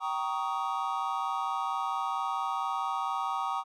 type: chord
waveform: triangle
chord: Eb dominant seventh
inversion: first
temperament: just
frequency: 777.8 / 933.4 / 1120.1 / 1244.5 Hz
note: G5 / Bb5 / Db6 / Eb6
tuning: -14 / +2 / +18 / 0 cents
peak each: -33 dBFS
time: 0-3.64 s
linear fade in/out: 50 ms
effects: none